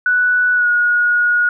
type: tone with pitch glide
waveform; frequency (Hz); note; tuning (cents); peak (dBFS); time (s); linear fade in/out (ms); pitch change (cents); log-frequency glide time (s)
sine; 1480 to 1447; F#6 to F#6; 0 to -39; -11; 0.06-1.49; 2; -39; 0.54-0.68
effects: none